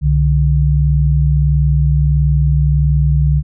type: tone pair together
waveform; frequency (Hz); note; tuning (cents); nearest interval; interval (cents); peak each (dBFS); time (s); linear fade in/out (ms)
sine; 65.3 / 146.83; C2 / D3; -3 / 0; octave + major second; 1403; -12; 0.01-3.43; 50
effects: none